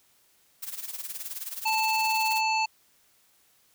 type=noise with tremolo; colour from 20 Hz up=blue; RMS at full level=-34 dBFS; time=0.62-2.41 s; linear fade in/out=10 ms; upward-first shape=sine; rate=19 Hz; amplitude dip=75%
type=harmonic tone; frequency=880 Hz; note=A5; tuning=in tune; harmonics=1 / 3 / 5 / 7 / 8; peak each=-25 / -28 / -33 / -46 / -42 dBFS; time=1.65-2.66 s; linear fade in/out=10 ms
effects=white hiss -64 dBFS RMS until 3.74 s